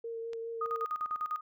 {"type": "tone with vibrato", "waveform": "sine", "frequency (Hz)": 458.5, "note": "A#4", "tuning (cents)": -29, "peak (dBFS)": -36, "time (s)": [0.04, 0.85], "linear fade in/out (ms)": 5, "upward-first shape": "sine", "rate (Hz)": 4.9, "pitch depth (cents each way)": 14}
{"type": "click", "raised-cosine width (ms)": 0.2, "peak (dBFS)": -31, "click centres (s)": 0.333}
{"type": "tone with tremolo", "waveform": "sine", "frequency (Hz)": 1239, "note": "D#6", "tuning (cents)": -8, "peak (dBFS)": -30, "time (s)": [0.61, 1.41], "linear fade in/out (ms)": 5, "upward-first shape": "square", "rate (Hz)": 10, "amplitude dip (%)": 75}
{"effects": []}